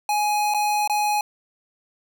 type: tone with dropouts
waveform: square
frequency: 836 Hz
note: G#5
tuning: 11 cents sharp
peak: -20 dBFS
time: 0.09-1.21 s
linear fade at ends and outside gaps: 2 ms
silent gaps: 0.539-0.545 / 0.876-0.897 s
effects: none